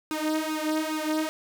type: tone with flanger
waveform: sawtooth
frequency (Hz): 311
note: D#4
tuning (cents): -1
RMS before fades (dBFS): -28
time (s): 0.11-1.29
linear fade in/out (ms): 0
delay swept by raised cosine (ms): 0.76 to 3.46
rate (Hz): 2.4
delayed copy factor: +0.8
effects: none